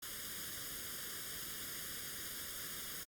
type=noise with comb filter; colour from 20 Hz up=white; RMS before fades=-45 dBFS; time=0.02-3.04 s; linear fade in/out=10 ms; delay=0.59 ms; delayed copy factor=+0.8; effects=AAC 64 kbps